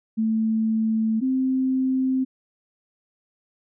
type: tone pair in turn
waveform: sine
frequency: 221.2 / 261.1 Hz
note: A3 / C4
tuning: +9 / -3 cents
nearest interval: minor third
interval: 288 cents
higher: second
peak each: -19 dBFS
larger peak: neither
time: 0.17-1.21 / 1.21-2.25 s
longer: neither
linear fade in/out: 20 ms
effects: none